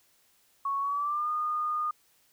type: tone with pitch glide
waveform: sine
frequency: 1108.7 to 1223.1 Hz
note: C#6 to D#6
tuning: 0 to -30 cents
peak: -27 dBFS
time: 0.65-1.91 s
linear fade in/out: 5 ms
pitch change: +170 cents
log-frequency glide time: 0.8-1.3 s
effects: white hiss -66 dBFS RMS until 2.32 s